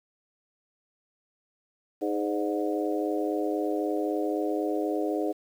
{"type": "harmonic tone with a mistuned harmonic", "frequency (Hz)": 103.83, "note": "G#2", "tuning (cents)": 0, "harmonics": [3, 4, 5, 6, 7], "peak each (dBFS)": [-29, -31, -33, -35, -36], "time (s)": [2.01, 5.33], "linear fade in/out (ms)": 20, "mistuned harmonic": 6, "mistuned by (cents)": -43, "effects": ["9-bit"]}